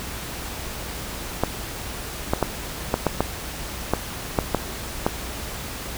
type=clicks; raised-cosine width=1 ms; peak=-4 dBFS; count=10; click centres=1.436 / 2.335 / 2.427 / 2.941 / 3.067 / 3.206 / 3.936 / 4.388 / 4.547 / 5.065 s; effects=added 60 Hz sine -39 dBFS peak until 5.97 s + pink hiss -33 dBFS RMS until 5.97 s